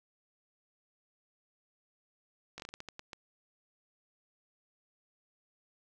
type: slowing click train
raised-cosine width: 0.2 ms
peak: -26 dBFS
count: 10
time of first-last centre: 2.58-3.132 s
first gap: 18 ms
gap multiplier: 1.29
effects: none